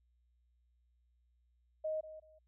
sine tone with echo, 625 Hz, D#5, 8 cents sharp, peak -34 dBFS, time 1.84-2.01 s, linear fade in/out 10 ms, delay 190 ms, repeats 2, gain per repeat -13 dB, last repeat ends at 2.39 s, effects added 60 Hz sine -70 dBFS peak until 2.47 s

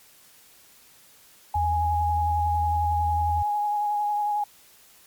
sine tone with vibrato, 831 Hz, G#5, 1 cent sharp, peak -22 dBFS, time 1.54-4.44 s, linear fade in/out 5 ms, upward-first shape sine, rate 11 Hz, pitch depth 18 cents each way
sine tone, 82.2 Hz, E2, 4 cents flat, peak -25 dBFS, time 1.55-3.43 s, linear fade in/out 10 ms
effects white hiss -54 dBFS RMS until 5.06 s + MP3 96 kbps

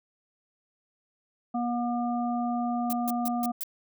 harmonic tone, 240 Hz, B3, 49 cents flat, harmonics 1 / 3 / 5, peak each -28 / -30 / -39 dBFS, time 1.54-3.52 s, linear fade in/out 10 ms
violet noise bursts, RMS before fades -33 dBFS, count 5, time 2.9-3.635 s, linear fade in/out 0 ms, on 27 ms, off 150 ms
effects none

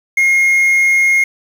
triangle tone with quantisation, 2144 Hz, C7, 42 cents sharp, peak -7 dBFS, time 0.17-1.24 s, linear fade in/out 5 ms, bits 6, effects none

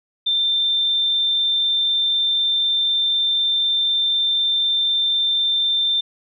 sine tone, 3576 Hz, A7, 27 cents sharp, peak -16 dBFS, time 0.26-6.01 s, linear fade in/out 10 ms, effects none

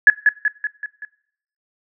sine tone with echo, 1698 Hz, G#6, 38 cents sharp, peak -3 dBFS, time 0.07-0.1 s, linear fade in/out 2 ms, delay 190 ms, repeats 5, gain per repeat -5 dB, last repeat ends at 1.05 s, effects noise-tail reverb RT60 0.7 s tail -22 dB re dry

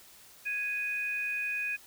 sine tone pair together, 1659.4 / 2489 Hz, G#6 / D#7, -2 / 0 cents, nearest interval perfect fifth, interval 702 cents, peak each -37 / -31 dBFS, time 0.45-1.77 s, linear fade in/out 20 ms, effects white hiss -55 dBFS RMS until 1.86 s

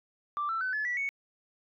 sine tone with pitch steps, 1174.7 / 1333.9 / 1514.6 / 1719.9 / 1952.9 / 2218 Hz, D6 / E6 / F#6 / A6 / B6 / C#7, 0 / +20 / +40 / -40 / -20 / 0 cents, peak -28 dBFS, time 0.37-1.09 s, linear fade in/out 0 ms, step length 120 ms, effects tanh soft clip ceiling -24 dBFS

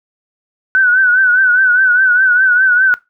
sine tone with vibrato, 1500 Hz, F#6, 23 cents sharp, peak -7 dBFS, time 0.75-2.94 s, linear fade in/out 0 ms, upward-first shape triangle, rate 4.9 Hz, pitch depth 84 cents each way, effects noise-tail reverb RT60 0.2 s tail -20 dB re dry

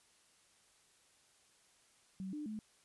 sine tone with pitch steps, 189.9 / 299 / 215.2 Hz, F#3 / D4 / A3, +45 / +31 / -38 cents, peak -40 dBFS, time 2.2-2.59 s, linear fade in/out 0 ms, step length 130 ms, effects white hiss -69 dBFS RMS until 2.84 s + resampled to 24000 Hz

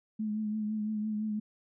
sine tone with vibrato, 213.9 Hz, A3, 49 cents flat, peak -30 dBFS, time 0.19-1.4 s, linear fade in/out 10 ms, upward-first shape triangle, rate 5.9 Hz, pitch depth 38 cents each way, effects none

